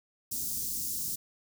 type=band-stop noise; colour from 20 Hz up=white; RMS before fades=-34 dBFS; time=0.31-1.16 s; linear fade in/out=10 ms; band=290 to 5300 Hz; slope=24 dB/octave; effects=none